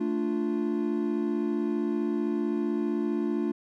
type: chord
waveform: triangle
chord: D minor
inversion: second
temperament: equal with one note detuned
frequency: 221.9 / 293.7 / 349.2 Hz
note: A3 / D4 / F4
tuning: +15 / 0 / 0 cents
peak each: -28 dBFS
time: 0-3.52 s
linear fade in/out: 10 ms
effects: none